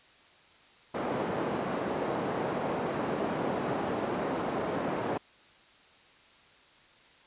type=band-pass noise; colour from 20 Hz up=white; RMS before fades=-32 dBFS; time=0.94-5.18 s; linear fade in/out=10 ms; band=170 to 680 Hz; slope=12 dB/octave; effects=white hiss -58 dBFS RMS until 7.26 s + resampled to 8000 Hz